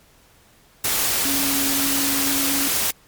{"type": "tone in noise", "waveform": "sine", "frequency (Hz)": 277.2, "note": "C#4", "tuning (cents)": 0, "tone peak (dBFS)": -25, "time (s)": [1.25, 2.68], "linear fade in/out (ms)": 5, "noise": "white", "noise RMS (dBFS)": -21, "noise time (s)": [0.84, 2.91], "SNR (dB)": -7, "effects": ["pink hiss -54 dBFS RMS until 3.07 s", "MP3 96 kbps"]}